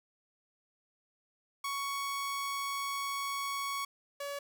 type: tone pair in turn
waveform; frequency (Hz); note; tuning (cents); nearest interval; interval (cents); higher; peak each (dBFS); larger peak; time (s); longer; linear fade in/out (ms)
sawtooth; 1114 / 567.1; C#6 / C#5; +8 / +39; octave; 1169; first; -30 / -33; first; 1.64-3.85 / 4.2-4.39; first; 5
effects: none